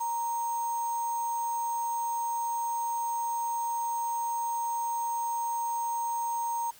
sine tone with sample-and-hold, 935 Hz, A#5, 5 cents sharp, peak -28 dBFS, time 0-6.71 s, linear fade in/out 10 ms, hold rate 7350 Hz, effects white hiss -54 dBFS RMS until 6.79 s

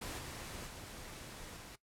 pink noise with level steps, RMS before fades -43 / -46 / -49 / -51 dBFS, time 0.01-1.76 s, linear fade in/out 10 ms, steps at 0.18 / 0.66 / 1.56 s, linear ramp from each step 10 ms, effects noise-tail reverb RT60 0.1 s tail -17 dB re dry + low-pass 12000 Hz 12 dB/octave

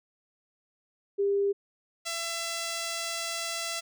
sine / 5% pulse tone pair in turn, 400 / 671.3 Hz, G4 / E5, +35 / +31 cents, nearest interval major sixth, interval 896 cents, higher second, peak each -23 / -20 dBFS, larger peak second, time 1.18-1.53 / 2.05-3.81 s, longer second, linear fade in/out 20 ms, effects none

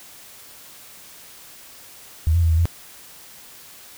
sine tone with pitch steps, 79.4 / 85.6 / 82.4 / 80.7 / 84.7 Hz, D#2 / F2 / E2 / E2 / E2, +36 / -34 / 0 / -36 / +48 cents, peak -14 dBFS, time 2.27-2.655 s, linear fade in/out 0 ms, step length 77 ms, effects white hiss -44 dBFS RMS until 3.97 s

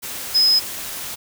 sine tone in noise, 5080 Hz, D#8, 35 cents sharp, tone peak -12 dBFS, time 0.34-0.6 s, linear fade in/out 20 ms, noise white, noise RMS -30 dBFS, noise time 0.02-1.16 s, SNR +15 dB, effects none

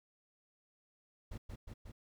brown noise with echo, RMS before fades -43 dBFS, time 1.31-1.38 s, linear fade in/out 10 ms, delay 180 ms, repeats 3, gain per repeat -2 dB, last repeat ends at 1.92 s, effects none

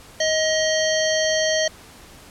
harmonic tone, 630 Hz, D#5, 21 cents sharp, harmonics 1 / 3 / 5 / 7 / 9 / 10, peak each -20 / -25 / -27 / -28 / -30 / -30 dBFS, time 0.2-1.68 s, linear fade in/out 5 ms, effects pink hiss -45 dBFS RMS until 2.3 s + low-pass 12000 Hz 12 dB/octave

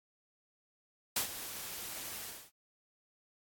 white noise with ADSR envelope, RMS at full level -30 dBFS, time 1.16-2.51 s, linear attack 5 ms, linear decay 110 ms, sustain -13 dB, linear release 280 ms, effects AAC 64 kbps

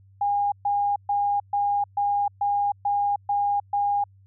sine tone bursts, 813 Hz, G#5, 37 cents flat, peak -20 dBFS, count 9, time 0.21-4.04 s, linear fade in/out 5 ms, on 310 ms, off 130 ms, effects added 97 Hz sine -51 dBFS peak until 4.26 s

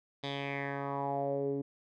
10% pulse tone with low-pass filter sweep, 139.9 Hz, C#3, 16 cents sharp, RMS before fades -35 dBFS, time 0.23-1.62 s, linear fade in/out 10 ms, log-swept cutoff 3900 to 330 Hz, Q 4.1, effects none

